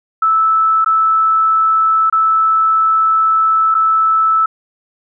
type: tone with dropouts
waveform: sine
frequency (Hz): 1312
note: E6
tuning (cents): -9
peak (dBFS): -9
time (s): 0.22-4.46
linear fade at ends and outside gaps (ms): 5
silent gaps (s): 0.846-0.86 / 2.099-2.125 / 3.744-3.749
effects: none